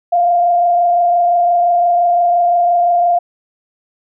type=tone with frequency modulation; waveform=sine; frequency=698.5 Hz; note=F5; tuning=in tune; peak=-9 dBFS; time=0.12-3.19 s; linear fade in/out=10 ms; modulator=25.8 Hz; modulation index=0.58; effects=none